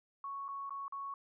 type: tone with dropouts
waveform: sine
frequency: 1108.7 Hz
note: C#6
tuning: in tune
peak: -39 dBFS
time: 0.24-1.14 s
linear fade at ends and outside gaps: 2 ms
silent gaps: 0.482-0.487 / 0.695-0.706 / 0.881-0.923 s
effects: none